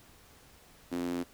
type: tone with high-pass filter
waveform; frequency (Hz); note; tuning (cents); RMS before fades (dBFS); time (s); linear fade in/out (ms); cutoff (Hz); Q
sawtooth; 87.31; F2; 0; -34; 0.91-1.24; 20; 280; 4.7
effects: pink hiss -58 dBFS RMS until 1.33 s